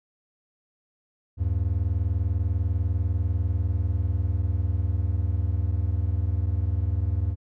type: tone pair together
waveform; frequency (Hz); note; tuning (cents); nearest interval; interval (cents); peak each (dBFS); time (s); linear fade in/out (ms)
triangle; 77.78 / 97.9; D#2 / G2; 0 / -2; major third; 398; -23; 1.37-7.36; 50
effects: none